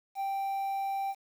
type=tone with quantisation; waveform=triangle; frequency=784 Hz; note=G5; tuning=in tune; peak=-28 dBFS; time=0.15-1.15 s; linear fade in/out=50 ms; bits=9; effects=none

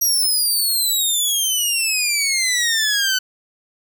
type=exponential sweep; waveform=15% pulse; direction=down; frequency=5780 to 1500 Hz; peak=-10 dBFS; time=0.01-3.19 s; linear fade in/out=10 ms; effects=none

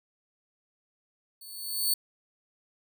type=tone with level ramp; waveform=5% pulse; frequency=4451 Hz; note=C#8; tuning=6 cents sharp; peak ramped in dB=-39 to -15 dBFS; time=1.41-1.94 s; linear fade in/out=5 ms; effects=none

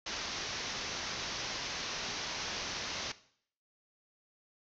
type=low-pass noise; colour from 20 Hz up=white; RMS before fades=-39 dBFS; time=0.06-3.12 s; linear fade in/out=5 ms; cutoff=6300 Hz; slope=96 dB/octave; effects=noise-tail reverb RT60 0.6 s tail -17 dB re dry

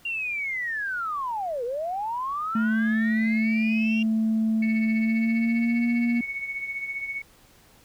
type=linear two-way sweep; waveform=sine; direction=down then up; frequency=2794 to 460 to 2794 Hz; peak=-26 dBFS; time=0.05-4.03 s; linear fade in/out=5 ms; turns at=1.64 s
type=tone with pitch glide; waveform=sine; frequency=221 to 236.9 Hz; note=A3 to A#3; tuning=+8 to +28 cents; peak=-19 dBFS; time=2.55-6.21 s; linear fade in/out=5 ms; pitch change=+120 cents; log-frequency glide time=4.95-5.86 s
type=tone with tremolo; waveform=sine; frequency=2217 Hz; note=C#7; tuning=in tune; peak=-26 dBFS; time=4.62-7.22 s; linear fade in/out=5 ms; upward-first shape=triangle; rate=15 Hz; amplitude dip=65%
effects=tanh soft clip ceiling -17 dBFS + pink hiss -56 dBFS RMS until 7.84 s

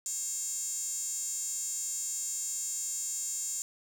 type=tone with high-pass filter; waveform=sawtooth; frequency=543 Hz; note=C#5; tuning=36 cents flat; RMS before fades=-35 dBFS; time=0.06-3.62 s; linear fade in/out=0 ms; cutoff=7200 Hz; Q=8.6; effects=none

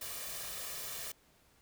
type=noise with comb filter; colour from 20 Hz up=white; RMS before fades=-42 dBFS; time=0.01-1.12 s; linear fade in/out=5 ms; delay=1.7 ms; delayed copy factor=+0.55; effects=pink hiss -67 dBFS RMS until 1.61 s

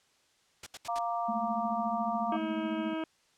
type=noise bursts; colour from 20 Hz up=white; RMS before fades=-40 dBFS; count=4; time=0.63-0.989 s; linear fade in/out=5 ms; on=35 ms; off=73 ms
type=chord; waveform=sine; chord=Bb major; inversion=second; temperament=equal; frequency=698.5 / 932.3 / 1174.7 Hz; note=F5 / Bb5 / D6; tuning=0 / 0 / 0 cents; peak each=-32 / -36 / -36 dBFS; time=0.88-2.37 s; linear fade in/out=10 ms
type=tone with tremolo; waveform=sine; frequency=220 Hz; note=A3; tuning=in tune; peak=-30 dBFS; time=1.28-2.94 s; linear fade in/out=10 ms; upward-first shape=triangle; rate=14 Hz; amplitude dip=95%
type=harmonic tone; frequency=319.5 Hz; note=D#4; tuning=46 cents sharp; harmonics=1 / 2 / 3 / 4 / 5 / 7 / 8 / 9 / 10; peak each=-33 / -39 / -43 / -45 / -47 / -50 / -51 / -52 / -53 dBFS; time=2.32-3.04 s; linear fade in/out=2 ms
effects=white hiss -68 dBFS RMS until 3.37 s + low-pass 7000 Hz 12 dB/octave

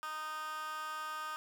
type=tone with high-pass filter; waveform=15% pulse; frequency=309.4 Hz; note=D#4; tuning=10 cents flat; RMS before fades=-41 dBFS; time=0.03-1.36 s; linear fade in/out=0 ms; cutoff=1300 Hz; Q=3.7; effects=none

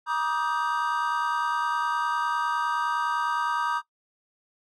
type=chord; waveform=triangle; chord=Eb major seventh; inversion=second; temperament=equal with one note detuned; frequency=953 / 1174.7 / 1244.5 / 1568 Hz; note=Bb5 / D6 / Eb6 / G6; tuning=+38 / 0 / 0 / 0 cents; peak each=-25 / -30 / -28 / -30 dBFS; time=0.06-3.82 s; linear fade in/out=50 ms; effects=noise-tail reverb RT60 0.1 s tail -17 dB re dry

